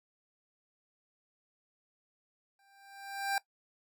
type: tone with exponential growth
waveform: 25% pulse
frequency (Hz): 791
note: G5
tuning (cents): +15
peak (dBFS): -24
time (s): 2.59-3.38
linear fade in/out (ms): 2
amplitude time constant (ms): 170
effects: noise-tail reverb RT60 0.1 s tail -19 dB re dry